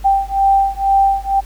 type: beating tone pair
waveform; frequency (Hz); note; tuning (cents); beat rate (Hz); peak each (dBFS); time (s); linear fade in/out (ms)
sine; 784 / 786.1; G5 / G5; 0 / +5; 2.1; -14; 0.04-1.41; 20
effects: added 50 Hz sine -29 dBFS peak until 1.45 s + pink hiss -44 dBFS RMS until 1.45 s